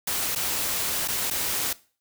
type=noise with dropouts; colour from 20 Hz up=white; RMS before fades=-27 dBFS; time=0.07-1.73 s; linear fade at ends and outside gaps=5 ms; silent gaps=0.351-0.358 / 1.077-1.083 / 1.302-1.309 s; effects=noise-tail reverb RT60 0.4 s tail -20 dB re dry